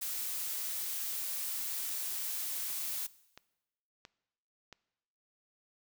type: noise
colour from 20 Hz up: blue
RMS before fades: -37 dBFS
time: 0.01-3.07 s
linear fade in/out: 10 ms
type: click train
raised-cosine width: 0.2 ms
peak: -31 dBFS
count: 4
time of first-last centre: 2.7-4.727 s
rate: 1.48 Hz
effects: noise-tail reverb RT60 1.0 s tail -20 dB re dry